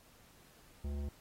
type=tone with tanh clipping; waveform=sine; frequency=71.5 Hz; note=D2; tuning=46 cents flat; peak=-38 dBFS; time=0.84-1.09 s; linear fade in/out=5 ms; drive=15 dB; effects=pink hiss -63 dBFS RMS until 1.2 s + AAC 48 kbps